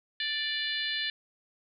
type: harmonic tone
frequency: 587.3 Hz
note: D5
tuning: in tune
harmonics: 3 / 4 / 5 / 6 / 7 / 8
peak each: -34 / -41 / -36 / -35 / -36 / -47 dBFS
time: 0.2-1.1 s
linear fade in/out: 2 ms
effects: none